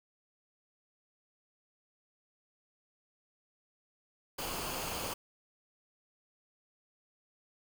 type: noise with comb filter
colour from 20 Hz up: pink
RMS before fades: -38 dBFS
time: 4.38-5.14 s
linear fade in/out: 10 ms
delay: 0.53 ms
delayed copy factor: -0.5
effects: none